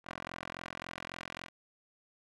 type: tone with band-pass filter sweep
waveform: 10% pulse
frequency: 43.65 Hz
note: F1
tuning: in tune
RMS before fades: -45 dBFS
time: 0.04-1.5 s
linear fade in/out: 50 ms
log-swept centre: 1400 to 2200 Hz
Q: 0.92
effects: none